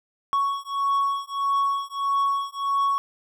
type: beating tone pair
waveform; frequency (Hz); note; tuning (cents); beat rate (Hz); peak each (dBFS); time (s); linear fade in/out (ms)
triangle; 1111 / 1112.6; C#6 / C#6; +4 / +6; 1.6; -23 / -23; 0.33-2.98; 0
effects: none